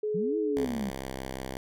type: tone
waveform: sine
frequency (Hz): 424.6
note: G#4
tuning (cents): +38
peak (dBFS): -27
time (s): 0.03-0.65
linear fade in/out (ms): 5
type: linear two-way sweep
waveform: sine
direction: up then down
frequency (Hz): 160.2 to 329.6 to 190.8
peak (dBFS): -30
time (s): 0.14-0.9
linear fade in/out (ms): 10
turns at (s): 0.37
type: tone with pitch glide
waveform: 5% pulse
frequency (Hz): 66.6 to 65.65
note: C2 to C2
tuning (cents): +31 to +6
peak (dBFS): -24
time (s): 0.57-1.57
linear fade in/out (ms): 0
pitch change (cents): -25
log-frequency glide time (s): 1.01-1.08
effects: none